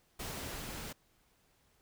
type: noise with level ramp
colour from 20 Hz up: pink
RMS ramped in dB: -41 to -44 dBFS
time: 0.19-0.93 s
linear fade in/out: 10 ms
effects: pink hiss -71 dBFS RMS until 1.81 s